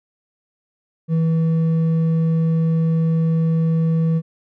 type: tone with hard clipping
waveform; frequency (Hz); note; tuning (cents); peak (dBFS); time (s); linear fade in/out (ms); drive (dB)
sine; 162.6; E3; -23; -16; 1.08-4.22; 50; 4
effects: none